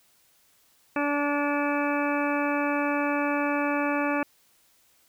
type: harmonic tone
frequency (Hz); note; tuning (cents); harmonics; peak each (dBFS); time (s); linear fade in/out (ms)
289.1; D4; -27; 1 / 2 / 3 / 4 / 5 / 6 / 8 / 9; -27 / -30 / -32 / -33 / -34 / -35 / -36 / -37; 0.96-4.23; 2
effects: white hiss -63 dBFS RMS until 5.08 s